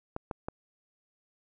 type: clicks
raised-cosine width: 1 ms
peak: -20 dBFS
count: 3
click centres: 0.164 / 0.312 / 0.485 s
effects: none